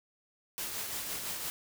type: noise with tremolo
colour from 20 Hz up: white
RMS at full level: -36 dBFS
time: 0.58-1.5 s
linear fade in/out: 0 ms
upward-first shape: triangle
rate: 5.9 Hz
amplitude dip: 40%
effects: none